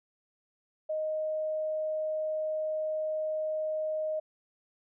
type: tone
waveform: sine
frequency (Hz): 622.3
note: D#5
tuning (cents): 0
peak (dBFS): -29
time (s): 0.89-4.2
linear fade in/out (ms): 10
effects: none